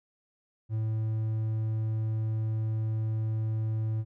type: tone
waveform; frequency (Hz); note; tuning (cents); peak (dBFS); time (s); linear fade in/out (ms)
triangle; 110; A2; 0; -25; 0.69-4.05; 50
effects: none